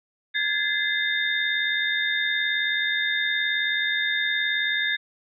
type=tone cluster; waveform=sine; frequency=1635 / 1714 / 2062 / 3647 Hz; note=G#6 / A6 / C7 / A#7; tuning=-28 / -46 / -26 / -39 cents; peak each=-30 / -26 / -28 / -27 dBFS; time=0.34-4.97 s; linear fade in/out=20 ms; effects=none